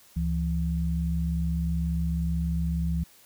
sine tone pair together, 70.7 / 167.23 Hz, C#2 / E3, +35 / +25 cents, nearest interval octave + minor third, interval 1490 cents, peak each -27 dBFS, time 0.16-3.04 s, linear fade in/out 10 ms, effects white hiss -56 dBFS RMS until 3.25 s

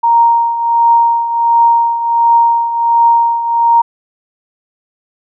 sine tone with tremolo, 932.3 Hz, A#5, in tune, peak -4 dBFS, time 0.03-3.82 s, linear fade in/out 10 ms, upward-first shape triangle, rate 1.4 Hz, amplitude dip 70%, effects none

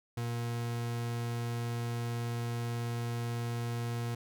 40% pulse tone, 118.2 Hz, A#2, 24 cents sharp, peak -32 dBFS, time 0.17-4.15 s, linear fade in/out 5 ms, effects none

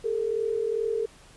sine tone pair together, 412 / 454.5 Hz, G#4 / A#4, -14 / -44 cents, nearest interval major second, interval 170 cents, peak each -29 / -26 dBFS, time 0.04-1.06 s, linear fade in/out 10 ms, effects pink hiss -53 dBFS RMS until 1.36 s + resampled to 24000 Hz

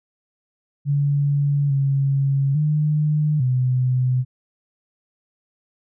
sine tone with pitch steps, 142.8 / 137.8 / 151.2 / 127.3 Hz, D3 / C#3 / D#3 / C3, -48 / -10 / -49 / -47 cents, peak -16 dBFS, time 0.85-4.25 s, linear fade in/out 50 ms, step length 850 ms, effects none

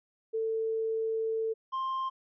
sine / triangle tone pair in turn, 445.8 / 1054.8 Hz, A4 / C6, +23 / +14 cents, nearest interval octave + minor third, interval 1491 cents, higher second, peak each -28 dBFS, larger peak neither, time 0.33-1.54 / 1.72-2.1 s, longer first, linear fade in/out 20 ms, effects resampled to 11025 Hz

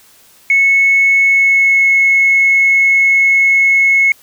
sine tone with pitch glide, 2200 to 2185 Hz, C#7 to C#7, -14 to -26 cents, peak -6 dBFS, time 0.5-4.12 s, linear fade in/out 2 ms, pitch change -12 cents, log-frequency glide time 1.25-1.89 s, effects tanh soft clip ceiling -2 dBFS + white hiss -46 dBFS RMS until 4.22 s

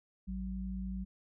sine tone pair together, 55.43 / 189 Hz, A1 / F#3, +13 / +37 cents, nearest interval octave + major sixth, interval 2124 cents, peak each -39 / -38 dBFS, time 0.27-1.05 s, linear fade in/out 20 ms, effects none

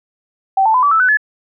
sine tone with pitch steps, 773 / 882.8 / 1008.3 / 1151.5 / 1315.1 / 1502 / 1715.4 Hz, G5 / A5 / B5 / D6 / E6 / F#6 / A6, -24 / +5 / +36 / -34 / -4 / +26 / -44 cents, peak -9 dBFS, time 0.57-1.172 s, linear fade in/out 5 ms, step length 86 ms, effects none

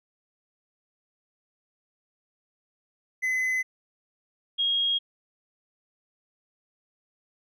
triangle / sine tone pair in turn, 2029 / 3269 Hz, B6 / G#7, +46 / -28 cents, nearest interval minor sixth, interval 826 cents, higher second, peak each -22 dBFS, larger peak neither, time 3.22-3.63 / 4.58-4.99 s, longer neither, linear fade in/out 20 ms, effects none

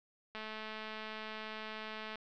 click train, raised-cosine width 0.3 ms, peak -28 dBFS, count 393, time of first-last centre 0.35-2.156 s, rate 217 Hz, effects low-pass 5000 Hz 12 dB/octave

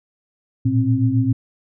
sine tone cluster, 112 / 119.5 / 264.8 Hz, A2 / A#2 / C4, +31 / +43 / +21 cents, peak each -19 dBFS, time 0.65-1.33 s, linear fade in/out 10 ms, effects none

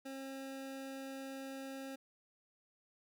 25% pulse tone, 269.1 Hz, C4, 49 cents sharp, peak -40 dBFS, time 0.05-1.96 s, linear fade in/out 10 ms, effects none

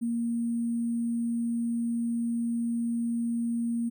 sine tone with sample-and-hold, 233.9 Hz, A#3, 6 cents sharp, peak -26 dBFS, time 0.01-3.9 s, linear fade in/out 20 ms, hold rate 8820 Hz, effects none

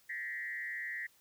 sine tone with frequency modulation, 1900 Hz, A#6, 33 cents sharp, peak -37 dBFS, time 0.09-1.07 s, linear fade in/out 10 ms, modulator 144 Hz, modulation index 1, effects white hiss -67 dBFS RMS until 1.2 s

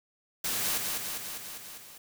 white noise with echo, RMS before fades -31 dBFS, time 0.44-0.78 s, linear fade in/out 5 ms, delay 200 ms, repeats 6, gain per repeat -3 dB, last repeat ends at 1.98 s, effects none

